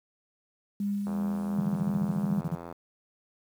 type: tone with tremolo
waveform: sine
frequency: 202 Hz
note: G#3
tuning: 48 cents flat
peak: -26 dBFS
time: 0.8-2.41 s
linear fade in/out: 2 ms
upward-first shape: sine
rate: 2.8 Hz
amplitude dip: 30%
type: click train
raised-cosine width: 1 ms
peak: -26 dBFS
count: 142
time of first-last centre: 1.07-2.725 s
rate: 85.2 Hz
type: tone bursts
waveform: sine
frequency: 164.6 Hz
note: E3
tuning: 2 cents flat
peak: -25 dBFS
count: 14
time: 1.58-2.551 s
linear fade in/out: 5 ms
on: 35 ms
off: 37 ms
effects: high-pass 100 Hz 12 dB/octave + 9-bit